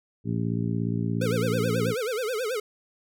harmonic tone, 57.1 Hz, A#1, 35 cents flat, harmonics 2 / 3 / 4 / 5 / 6 / 7, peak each -28 / -29 / -31 / -34 / -44 / -38 dBFS, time 0.24-1.95 s, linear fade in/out 50 ms
square tone with vibrato, 467.3 Hz, A#4, 4 cents sharp, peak -27 dBFS, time 1.21-2.6 s, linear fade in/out 5 ms, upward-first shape sine, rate 9.3 Hz, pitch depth 200 cents each way
effects none

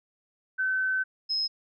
sine tone pair in turn, 1527 / 5136 Hz, G6 / E8, -46 / -46 cents, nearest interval octave + major sixth, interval 2100 cents, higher second, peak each -24 / -25 dBFS, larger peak first, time 0.58-1.04 / 1.29-1.48 s, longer first, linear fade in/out 20 ms, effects none

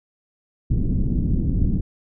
pink low-pass noise, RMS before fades -20 dBFS, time 0.7-1.81 s, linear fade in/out 10 ms, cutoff 260 Hz, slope 24 dB/octave, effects none

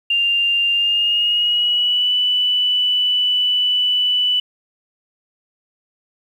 sine tone with pitch glide, 2794 to 2977 Hz, F7 to F#7, 0 to +10 cents, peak -14 dBFS, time 0.1-4.4 s, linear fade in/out 5 ms, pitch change +110 cents, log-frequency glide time 0.73-2.13 s, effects 8-bit

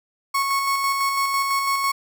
35% pulse tone with tremolo, 1102 Hz, C#6, 11 cents flat, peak -17 dBFS, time 0.34-1.92 s, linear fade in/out 10 ms, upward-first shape square, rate 6 Hz, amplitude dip 30%, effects none

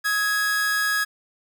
45% pulse tone pair together, 1272.7 / 1661.2 Hz, D#6 / G#6, +39 / 0 cents, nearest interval perfect fourth, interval 461 cents, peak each -29 / -21 dBFS, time 0.04-1.05 s, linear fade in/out 20 ms, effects none

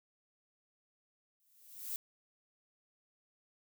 violet noise with exponential growth, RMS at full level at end -37 dBFS, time 1.4-1.96 s, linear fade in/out 0 ms, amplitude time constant 120 ms, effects none

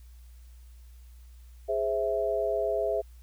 sine chord, Ab augmented, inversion none, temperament equal, 415.3 / 523.3 / 659.3 Hz, Ab4 / C5 / E5, 0 / 0 / 0 cents, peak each -30 / -32 / -28 dBFS, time 1.68-3.02 s, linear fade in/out 20 ms, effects added 60 Hz sine -47 dBFS peak until 3.22 s + white hiss -65 dBFS RMS until 3.22 s

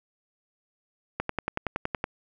click train, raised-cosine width 0.5 ms, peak -12 dBFS, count 10, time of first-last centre 1.2-2.041 s, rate 10.7 Hz, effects none

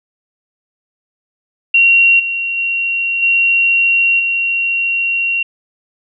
sine tone with level steps, 2747 Hz, F7, 29 cents flat, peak -6 / -16 / -14 / -9 / -13 dBFS, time 1.74-5.43 s, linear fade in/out 5 ms, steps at 2.19 / 2.57 / 3.22 / 4.19 s, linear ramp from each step 10 ms, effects none

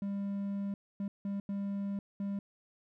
triangle tone bursts at uneven times, 199.4 Hz, G3, 30 cents sharp, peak -31 dBFS, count 5, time 0.02-0.74 / 1-1.08 / 1.25-1.4 / 1.49-1.99 / 2.2-2.39 s, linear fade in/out 2 ms, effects none

